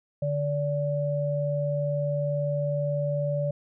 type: tone pair together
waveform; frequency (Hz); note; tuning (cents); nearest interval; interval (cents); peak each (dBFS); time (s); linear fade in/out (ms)
sine; 146.3 / 578.3; D3 / D5; -6 / -27; 2 octaves; 2379; -27; 0.22-3.51; 5
effects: none